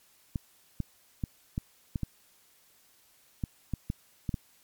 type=clicks; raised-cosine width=5 ms; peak=-18 dBFS; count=11; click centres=0.358 / 0.803 / 1.238 / 1.579 / 1.958 / 2.033 / 3.438 / 3.737 / 3.901 / 4.292 / 4.342 s; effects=white hiss -63 dBFS RMS until 4.63 s + MP3 96 kbps